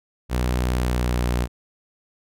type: tone with pitch glide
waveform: sawtooth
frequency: 61.74 to 60.71 Hz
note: B1 to B1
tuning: 0 to -29 cents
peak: -16 dBFS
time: 0.29-1.48 s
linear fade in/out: 50 ms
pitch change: -29 cents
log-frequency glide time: 0.78-1.2 s
effects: none